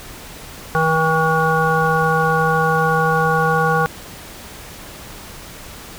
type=harmonic tone; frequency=160.3 Hz; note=E3; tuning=48 cents flat; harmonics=1 / 3 / 5 / 7 / 9; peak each=-20 / -20 / -20 / -20 / -20 dBFS; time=0.75-3.86 s; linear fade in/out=0 ms; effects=pink hiss -36 dBFS RMS until 5.98 s